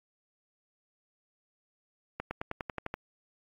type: accelerating click train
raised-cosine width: 0.5 ms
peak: -19 dBFS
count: 9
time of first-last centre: 2.2-2.94 s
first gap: 110 ms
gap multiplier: 0.95
effects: AAC 64 kbps